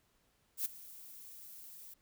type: noise with ADSR envelope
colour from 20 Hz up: violet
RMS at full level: -33 dBFS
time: 0.57-1.94 s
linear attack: 82 ms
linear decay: 12 ms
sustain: -19 dB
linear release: 6 ms
effects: pink hiss -74 dBFS RMS until 2.01 s